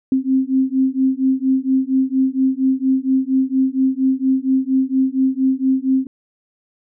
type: beating tone pair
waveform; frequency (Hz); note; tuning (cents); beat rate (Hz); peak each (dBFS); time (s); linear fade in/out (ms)
sine; 261.6 / 265.9; C4 / C4; 0 / +28; 4.3; -17; 0.12-6.07; 2
effects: none